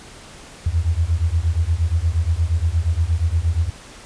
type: beating tone pair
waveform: sine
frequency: 78.8 / 87.3 Hz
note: D#2 / F2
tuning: +23 / 0 cents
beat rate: 8.5 Hz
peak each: -19 dBFS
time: 0.66-3.7 s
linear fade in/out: 5 ms
effects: pink hiss -41 dBFS RMS until 4.05 s + resampled to 22050 Hz